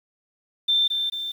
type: tone with echo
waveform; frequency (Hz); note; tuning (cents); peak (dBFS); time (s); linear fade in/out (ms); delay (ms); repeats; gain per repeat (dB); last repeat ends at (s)
sine; 3567; A7; +23; -17; 0.68-0.88; 10; 220; 2; -5; 1.32
effects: 8-bit